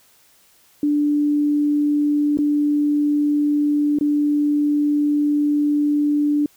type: tone with dropouts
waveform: sine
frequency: 293.7 Hz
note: D4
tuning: in tune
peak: -15 dBFS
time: 0.83-6.46 s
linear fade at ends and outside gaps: 2 ms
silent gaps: 2.373-2.387 / 3.987-4.01 s
effects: white hiss -55 dBFS RMS until 6.56 s